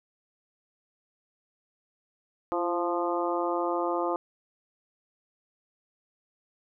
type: harmonic tone with a mistuned harmonic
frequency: 174.61 Hz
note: F3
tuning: in tune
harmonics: 2 / 3 / 4 / 5 / 6 / 7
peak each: -30 / -32 / -33 / -34 / -35 / -35 dBFS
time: 2.52-4.16 s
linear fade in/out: 0 ms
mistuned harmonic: 2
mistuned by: -34 cents
effects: none